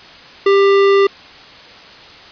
sine tone with hard clipping, 395.8 Hz, G4, 17 cents sharp, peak -10 dBFS, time 0.46-1.07 s, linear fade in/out 5 ms, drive 16 dB, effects white hiss -38 dBFS RMS until 2.31 s + resampled to 11025 Hz

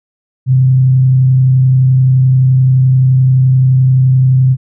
sine tone with frequency modulation, 130 Hz, C3, 11 cents flat, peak -5 dBFS, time 0.46-4.57 s, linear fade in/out 50 ms, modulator 31.6 Hz, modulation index 0.2, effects none

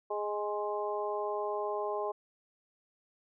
harmonic tone with a mistuned harmonic, 207.7 Hz, G#3, in tune, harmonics 2 / 3 / 4 / 5, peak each -35 / -37 / -38 / -39 dBFS, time 0.1-2.12 s, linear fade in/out 10 ms, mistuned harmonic 5, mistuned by +17 cents, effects none

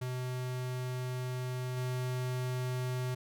square tone with level steps, 126.6 Hz, B2, 43 cents sharp, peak -35 / -33 dBFS, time 0.01-3.15 s, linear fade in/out 10 ms, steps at 1.77 s, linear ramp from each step 2 ms, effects none

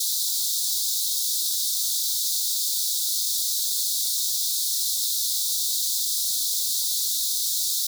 pink high-pass noise, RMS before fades -25 dBFS, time 0-7.87 s, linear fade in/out 5 ms, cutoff 3600 Hz, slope 96 dB/octave, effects none

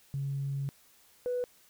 sine tone pair in turn, 138.59 / 493.9 Hz, C#3 / B4, 0 / 0 cents, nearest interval octave + minor seventh, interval 2200 cents, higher second, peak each -30 / -28 dBFS, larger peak second, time 0.14-0.69 / 1.26-1.44 s, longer first, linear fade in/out 0 ms, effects tanh soft clip ceiling -25 dBFS + white hiss -62 dBFS RMS until 1.69 s

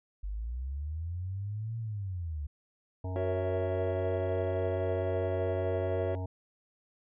sine linear two-way sweep, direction up then down, 47.1 to 115.4 to 69.7 Hz, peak -33 dBFS, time 0.23-2.47 s, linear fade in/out 10 ms, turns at 1.78 s
harmonic tone, 92.5 Hz, F#2, in tune, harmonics 1 / 3 / 5 / 7 / 9 / 10, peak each -33 / -44 / -46 / -46 / -50 / -51 dBFS, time 3.04-6.26 s, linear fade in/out 5 ms
triangle chord, F# dominant seventh, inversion none, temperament equal, 370 / 466.2 / 554.4 / 659.3 Hz, F#4 / A#4 / C#5 / E5, 0 / 0 / 0 / 0 cents, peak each -34 dBFS, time 3.16-6.15 s, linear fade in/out 0 ms
effects resampled to 8000 Hz

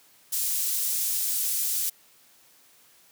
pink high-pass noise, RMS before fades -27 dBFS, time 0.32-1.9 s, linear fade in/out 10 ms, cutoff 8400 Hz, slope 12 dB/octave, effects white hiss -58 dBFS RMS until 3.11 s + high-pass 100 Hz 12 dB/octave

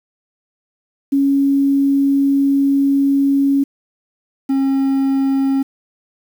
sine / triangle tone pair in turn, 277.2 / 271 Hz, C#4 / C#4, 0 / -39 cents, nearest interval unison, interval 39 cents, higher first, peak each -11 dBFS, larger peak neither, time 1.12-3.64 / 4.49-5.63 s, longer first, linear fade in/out 10 ms, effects 7-bit

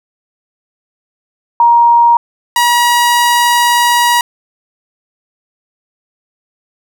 sine / sawtooth tone pair in turn, 942 / 959 Hz, A#5 / A#5, +18 / +49 cents, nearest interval unison, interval 31 cents, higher second, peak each -4 dBFS, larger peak neither, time 1.6-2.17 / 2.56-4.21 s, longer second, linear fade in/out 2 ms, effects none

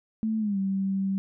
sine tone with pitch glide, 220 to 193.75 Hz, A3 to G3, 0 to -20 cents, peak -24 dBFS, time 0.23-1.18 s, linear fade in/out 0 ms, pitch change -220 cents, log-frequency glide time 0.39-0.58 s, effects none

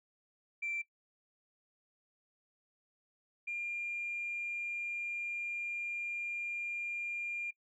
sine tone pair in turn, 2349 / 2400 Hz, D7 / D7, 0 / +37 cents, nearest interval unison, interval 37 cents, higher second, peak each -34 / -35 dBFS, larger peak first, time 0.62-0.82 / 3.47-7.51 s, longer second, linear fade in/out 10 ms, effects noise-tail reverb RT60 0.1 s tail -20 dB re dry + tanh soft clip ceiling -30 dBFS

